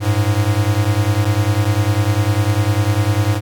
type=beating tone pair; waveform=square; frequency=98.8 / 108.8 Hz; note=G2 / A2; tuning=+14 / -19 cents; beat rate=10 Hz; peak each=-17 dBFS; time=0-3.41 s; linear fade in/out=50 ms; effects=none